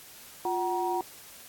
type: tone cluster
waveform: sine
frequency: 353.4 / 751 / 947 Hz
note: F4 / F#5 / A#5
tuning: +21 / +26 / +27 cents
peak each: -31 dBFS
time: 0.45-1.01 s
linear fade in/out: 2 ms
effects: white hiss -49 dBFS RMS until 1.48 s + AAC 64 kbps